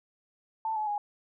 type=tone with pitch steps; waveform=sine; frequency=886 / 855.8 / 826.7 Hz; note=A5 / A5 / G#5; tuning=+12 / -48 / -8 cents; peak=-28 dBFS; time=0.65-0.98 s; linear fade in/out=2 ms; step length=110 ms; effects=none